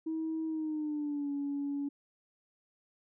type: tone with pitch glide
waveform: sine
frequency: 320 to 283.4 Hz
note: D#4 to C#4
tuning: +49 to +38 cents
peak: -31 dBFS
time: 0.06-1.89 s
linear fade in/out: 10 ms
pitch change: -211 cents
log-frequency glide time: 0.46-1.31 s
effects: tanh soft clip ceiling -28 dBFS